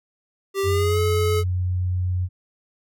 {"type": "tone with pitch glide", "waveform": "square", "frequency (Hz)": [392, 427.5], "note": ["G4", "A4"], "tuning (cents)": [0, -50], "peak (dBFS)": -21, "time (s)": [0.54, 1.44], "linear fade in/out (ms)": 50, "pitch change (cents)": 150, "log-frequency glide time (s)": [0.64, 0.99]}
{"type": "tone", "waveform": "sine", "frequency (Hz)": 90.8, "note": "F#2", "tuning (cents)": -32, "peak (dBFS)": -20, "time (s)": [0.63, 2.29], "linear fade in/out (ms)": 50}
{"effects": []}